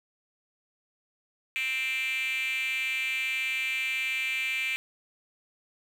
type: tone with high-pass filter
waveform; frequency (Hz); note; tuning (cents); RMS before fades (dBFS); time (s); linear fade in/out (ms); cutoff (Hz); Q
5% pulse; 261.6; C4; 0; -30; 1.56-4.76; 0; 2400; 9.9
effects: none